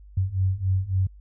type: beating tone pair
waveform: sine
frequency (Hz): 92.5 / 96.1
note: F#2 / G2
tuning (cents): 0 / -34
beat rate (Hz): 3.6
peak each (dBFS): -25 / -23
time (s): 0.17-1.07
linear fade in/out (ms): 5
effects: added 50 Hz sine -44 dBFS peak until 1.2 s